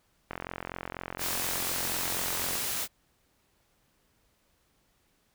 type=click train; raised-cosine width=0.5 ms; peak=-20 dBFS; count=100; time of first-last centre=0.31-2.555 s; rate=44.1 Hz
type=noise; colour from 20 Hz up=white; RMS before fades=-32 dBFS; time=1.18-2.88 s; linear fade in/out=50 ms
effects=pink hiss -70 dBFS RMS until 5.34 s